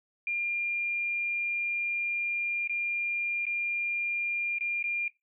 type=tone with dropouts; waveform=sine; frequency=2400 Hz; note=D7; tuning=37 cents sharp; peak=-28 dBFS; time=0.27-5.08 s; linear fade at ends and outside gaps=2 ms; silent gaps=2.675-2.695 / 3.454-3.466 / 4.585-4.608 / 4.827-4.84 s; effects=noise-tail reverb RT60 0.2 s tail -19 dB re dry